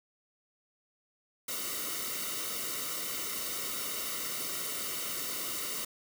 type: noise with comb filter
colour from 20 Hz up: white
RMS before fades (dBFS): -36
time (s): 1.48-5.85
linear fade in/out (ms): 5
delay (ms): 1.2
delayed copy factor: -0.75
effects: none